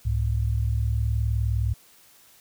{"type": "tone pair together", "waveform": "sine", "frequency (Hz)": [67.34, 106.9], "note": ["C#2", "A2"], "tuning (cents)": [-50, -49], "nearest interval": "minor sixth", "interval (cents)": 801, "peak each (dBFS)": -24, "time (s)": [0.05, 1.74], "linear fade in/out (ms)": 10, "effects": ["white hiss -55 dBFS RMS until 2.4 s"]}